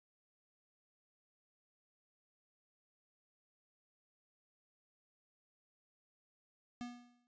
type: tone with exponential decay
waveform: square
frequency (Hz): 242.6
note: B3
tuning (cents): -31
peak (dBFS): -40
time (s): 6.81-7.27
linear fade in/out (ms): 0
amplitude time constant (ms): 98
effects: resampled to 16000 Hz